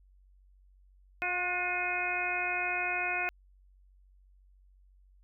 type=harmonic tone with a mistuned harmonic; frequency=357.4 Hz; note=F4; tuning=40 cents sharp; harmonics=1 / 2 / 3 / 4 / 5 / 6 / 7; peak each=-43 / -36 / -43 / -36 / -43 / -37 / -33 dBFS; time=1.22-3.29 s; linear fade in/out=0 ms; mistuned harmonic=4; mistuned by=+31 cents; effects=added 47 Hz sine -58 dBFS peak until 5.23 s